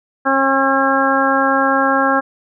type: harmonic tone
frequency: 270.5 Hz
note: C#4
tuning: 42 cents flat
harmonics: 1 / 2 / 3 / 4 / 5 / 6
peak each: -19 / -19 / -19 / -19 / -19 / -19 dBFS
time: 0.25-2.21 s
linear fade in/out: 20 ms
effects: none